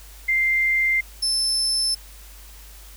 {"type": "tone pair in turn", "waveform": ["sine", "35% pulse"], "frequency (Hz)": [2093, 5274], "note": ["C7", "E8"], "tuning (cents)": [0, 0], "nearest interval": "octave + major third", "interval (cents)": 1600, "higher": "second", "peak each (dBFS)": -17, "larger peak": "neither", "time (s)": [[0.28, 1.01], [1.22, 1.95]], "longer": "neither", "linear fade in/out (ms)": 10, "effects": ["added 50 Hz sine -42 dBFS peak until 2.96 s", "white hiss -47 dBFS RMS until 2.96 s"]}